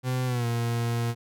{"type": "tone with pitch glide", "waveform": "40% pulse", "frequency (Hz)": [127.5, 117.6], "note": ["C3", "A#2"], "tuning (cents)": [-44, 16], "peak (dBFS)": -24, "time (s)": [0.03, 1.15], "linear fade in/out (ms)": 50, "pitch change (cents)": -140, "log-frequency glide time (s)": [0.26, 0.46], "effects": []}